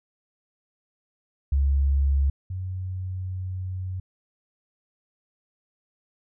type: tone pair in turn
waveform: sine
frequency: 69.3 / 92.76 Hz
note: C#2 / F#2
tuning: 0 / +5 cents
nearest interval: perfect fourth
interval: 505 cents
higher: second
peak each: -18 / -28 dBFS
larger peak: first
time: 1.52-2.3 / 2.5-4 s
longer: second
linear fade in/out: 5 ms
effects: none